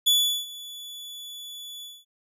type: tone with ADSR envelope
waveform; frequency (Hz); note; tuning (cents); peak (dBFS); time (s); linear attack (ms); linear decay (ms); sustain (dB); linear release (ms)
40% pulse; 3438; A7; -41; -15; 0.06-2.05; 16; 380; -21; 220
effects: none